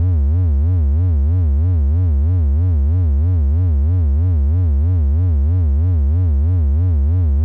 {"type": "tone with vibrato", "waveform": "triangle", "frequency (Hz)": 79.5, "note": "D#2", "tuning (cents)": 38, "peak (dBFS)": -9, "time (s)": [0, 7.44], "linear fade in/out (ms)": 0, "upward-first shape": "sine", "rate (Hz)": 3.1, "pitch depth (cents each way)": 260, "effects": []}